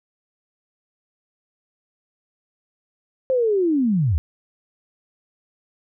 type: linear sweep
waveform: sine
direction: down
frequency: 533 to 66.4 Hz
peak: -16 dBFS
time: 3.3-4.18 s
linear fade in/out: 0 ms
effects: none